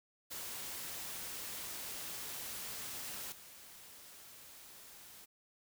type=noise with level steps; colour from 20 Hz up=white; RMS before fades=-44 / -55 dBFS; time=0.3-5.26 s; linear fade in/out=20 ms; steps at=3.32 s; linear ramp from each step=2 ms; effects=none